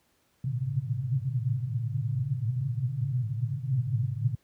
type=band-pass noise; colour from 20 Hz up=pink; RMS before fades=-29 dBFS; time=0.44-4.35 s; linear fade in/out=5 ms; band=110 to 140 Hz; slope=96 dB/octave; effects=pink hiss -69 dBFS RMS until 4.43 s + high-pass 60 Hz 12 dB/octave